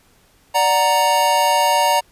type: chord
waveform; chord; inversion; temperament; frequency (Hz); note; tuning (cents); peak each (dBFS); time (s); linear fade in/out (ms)
square; D augmented; none; equal; 587.3 / 740 / 932.3; D5 / F#5 / A#5; 0 / 0 / 0; -21 / -21 / -16; 0.54-2.01; 20
effects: pink hiss -55 dBFS RMS until 2.11 s + resampled to 32000 Hz